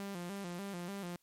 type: tone with vibrato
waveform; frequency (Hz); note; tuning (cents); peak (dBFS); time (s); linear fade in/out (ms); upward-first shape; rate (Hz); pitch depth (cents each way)
sawtooth; 186.5; F#3; +14; -36; 0-1.16; 0; square; 3.4; 110
effects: white hiss -75 dBFS RMS until 1.22 s + MP3 64 kbps